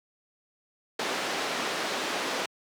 pink band-pass noise, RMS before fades -31 dBFS, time 0.99-2.46 s, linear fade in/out 5 ms, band 340 to 5100 Hz, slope 12 dB/octave, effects high-pass 150 Hz 12 dB/octave

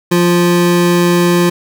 square tone pair together, 174.87 / 349.2 Hz, F3 / F4, +3 / 0 cents, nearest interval octave, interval 1197 cents, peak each -12 dBFS, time 0.11-1.5 s, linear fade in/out 10 ms, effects none

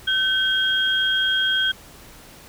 sine tone pair together, 1533 / 3248 Hz, G6 / G#7, -39 / -39 cents, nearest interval octave + minor second, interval 1300 cents, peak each -21 / -20 dBFS, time 0.07-1.72 s, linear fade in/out 10 ms, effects pink hiss -45 dBFS RMS until 2.48 s

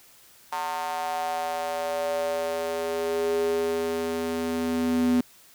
square tone with high-pass filter sweep, 82.41 Hz, E2, in tune, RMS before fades -27 dBFS, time 0.52-5.21 s, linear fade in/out 5 ms, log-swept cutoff 900 to 250 Hz, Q 5.6, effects white hiss -54 dBFS RMS until 5.54 s

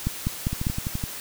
two click trains, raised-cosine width 5 ms, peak -15 / -11 dBFS, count 7 / 4, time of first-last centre 0.53-1.038 / 0.07-0.669 s, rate 11.8 / 5.01 Hz, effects white hiss -36 dBFS RMS until 1.2 s

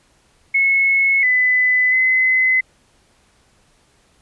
sine tone with pitch steps, 2188 / 2005 / 2036 Hz, C#7 / B6 / C7, -23 / +26 / -48 cents, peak -12 dBFS, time 0.54-2.61 s, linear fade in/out 10 ms, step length 690 ms, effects pink hiss -57 dBFS RMS until 4.21 s + resampled to 24000 Hz

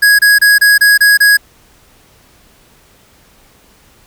square tone bursts, 1661.2 Hz, G#6, in tune, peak -5 dBFS, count 7, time 0.02-1.372 s, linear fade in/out 10 ms, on 170 ms, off 27 ms, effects pink hiss -47 dBFS RMS until 4.06 s

